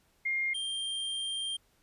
sine / square tone pair in turn, 2123 / 3181 Hz, C7 / G7, +25 / +25 cents, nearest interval perfect fifth, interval 700 cents, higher second, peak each -28 / -33 dBFS, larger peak first, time 0.25-0.54 / 0.54-1.57 s, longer second, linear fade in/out 10 ms, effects pink hiss -69 dBFS RMS until 1.82 s + resampled to 32000 Hz

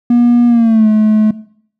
triangle tone with pitch glide, 240 to 215.1 Hz, B3 to A3, -49 to -39 cents, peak -3 dBFS, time 0.1-1.31 s, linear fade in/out 5 ms, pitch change -190 cents, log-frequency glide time 0.47-0.87 s, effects noise-tail reverb RT60 0.6 s tail -20 dB re dry + tanh soft clip ceiling 0 dBFS

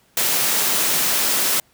white high-pass noise, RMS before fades -19 dBFS, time 0.17-1.6 s, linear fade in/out 2 ms, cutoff 140 Hz, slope 24 dB/octave, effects pink hiss -58 dBFS RMS until 1.73 s + high-pass 60 Hz 12 dB/octave

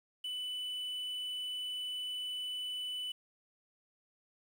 triangle tone with quantisation, 2991 Hz, F#7, 18 cents sharp, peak -35 dBFS, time 0.24-3.12 s, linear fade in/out 5 ms, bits 10, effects none

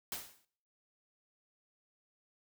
white noise with exponential decay, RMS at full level -37 dBFS, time 0.12-0.45 s, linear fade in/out 1 ms, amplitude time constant 71 ms, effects noise-tail reverb RT60 0.6 s tail -22 dB re dry

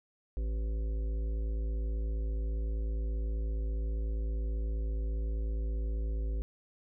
harmonic tone with a mistuned harmonic, 55 Hz, A1, in tune, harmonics 1 / 3 / 5 / 7 / 9 / 10, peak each -30 / -50 / -50 / -50 / -52 / -62 dBFS, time 0.37-6.42 s, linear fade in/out 0 ms, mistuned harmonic 1, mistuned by -24 cents, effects none

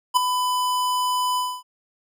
square tone with ADSR envelope, 1000 Hz, B5, 21 cents sharp, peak -12 dBFS, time 0.14-1.63 s, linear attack 28 ms, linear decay 7 ms, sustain -9 dB, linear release 260 ms, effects none

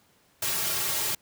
white noise with comb filter, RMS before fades -28 dBFS, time 0.42-1.15 s, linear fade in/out 5 ms, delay 4 ms, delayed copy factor -0.9, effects pink hiss -63 dBFS RMS until 1.21 s + high-pass 80 Hz 12 dB/octave

